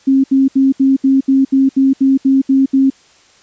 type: tone bursts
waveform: sine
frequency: 268.8 Hz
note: C4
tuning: 47 cents sharp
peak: -7 dBFS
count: 12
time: 0.07-2.902 s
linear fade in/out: 10 ms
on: 170 ms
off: 72 ms
effects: white hiss -48 dBFS RMS until 3.42 s + resampled to 16000 Hz